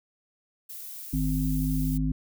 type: noise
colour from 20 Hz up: violet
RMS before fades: -40 dBFS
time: 0.69-1.98 s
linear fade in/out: 10 ms
type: harmonic tone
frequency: 51.91 Hz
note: G#1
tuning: in tune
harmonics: 1 / 3 / 5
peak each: -28 / -28 / -28 dBFS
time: 1.13-2.12 s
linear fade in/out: 5 ms
effects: none